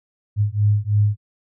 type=beating tone pair; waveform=sine; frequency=102.6 / 105.7 Hz; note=G#2 / G#2; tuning=-21 / +31 cents; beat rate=3.1 Hz; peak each=-18 dBFS; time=0.36-1.17 s; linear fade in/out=50 ms; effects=none